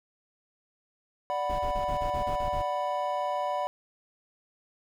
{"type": "chord", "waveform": "triangle", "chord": "B minor", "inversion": "first", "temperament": "equal", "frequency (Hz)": [587.3, 740, 987.8], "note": ["D5", "F#5", "B5"], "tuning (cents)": [0, 0, 0], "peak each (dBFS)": -30, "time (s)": [1.3, 3.67], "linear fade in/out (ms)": 0}
{"type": "noise bursts", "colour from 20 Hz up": "brown", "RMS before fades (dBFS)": -35, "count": 9, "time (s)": [1.49, 2.622], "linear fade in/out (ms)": 10, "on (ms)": 100, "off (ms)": 29}
{"effects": []}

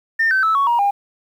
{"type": "tone with pitch steps", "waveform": "sine", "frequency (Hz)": [1809, 1538.9, 1309.1, 1113.6, 947.3, 805.8], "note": ["A6", "G6", "E6", "C#6", "A#5", "G5"], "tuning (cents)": [48, -32, -12, 8, 28, 48], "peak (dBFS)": -12, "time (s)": [0.19, 0.91], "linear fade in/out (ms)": 10, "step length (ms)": 120, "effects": ["tanh soft clip ceiling -10 dBFS", "8-bit"]}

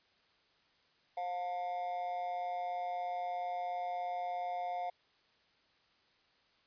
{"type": "tone with amplitude modulation", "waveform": "triangle", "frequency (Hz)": 711, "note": "F5", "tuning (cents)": 31, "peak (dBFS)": -30, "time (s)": [1.17, 4.9], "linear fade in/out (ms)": 5, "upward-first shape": "sine", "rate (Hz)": 183, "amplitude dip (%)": 70, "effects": ["white hiss -70 dBFS RMS until 6.66 s", "resampled to 11025 Hz"]}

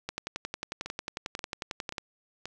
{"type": "two click trains", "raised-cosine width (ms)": 0.2, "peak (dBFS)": [-16, -20], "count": [22, 4], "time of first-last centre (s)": [[0.09, 1.982], [0.86, 2.456]], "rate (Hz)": [11.1, 1.88], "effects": []}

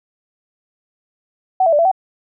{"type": "tone with pitch steps", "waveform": "sine", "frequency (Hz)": [751, 662, 589, 671, 760], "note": ["F#5", "E5", "D5", "E5", "F#5"], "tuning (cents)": [26, 7, 5, 31, 46], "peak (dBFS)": -10, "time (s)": [1.6, 1.915], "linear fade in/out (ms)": 5, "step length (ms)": 63, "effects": []}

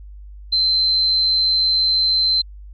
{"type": "tone", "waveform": "sine", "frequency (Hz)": 4093, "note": "C8", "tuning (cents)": -39, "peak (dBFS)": -14, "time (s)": [0.52, 2.42], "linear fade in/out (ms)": 10, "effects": ["added 50 Hz sine -35 dBFS peak until 2.73 s"]}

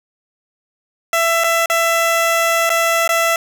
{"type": "tone with dropouts", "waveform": "15% pulse", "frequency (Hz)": 667, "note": "E5", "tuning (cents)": 20, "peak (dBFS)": -7, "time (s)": [1.13, 3.36], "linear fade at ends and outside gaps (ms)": 2, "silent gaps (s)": [[1.438, 1.442], [1.659, 1.699], [2.694, 2.701], [3.077, 3.091]], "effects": []}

